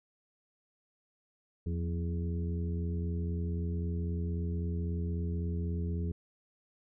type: harmonic tone with a mistuned harmonic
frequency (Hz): 83.8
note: E2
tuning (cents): +29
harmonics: 1 / 2 / 3 / 4 / 5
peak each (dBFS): -32 / -37 / -46 / -47 / -45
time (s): 1.66-6.12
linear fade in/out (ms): 5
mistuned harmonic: 2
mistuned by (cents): +75
effects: none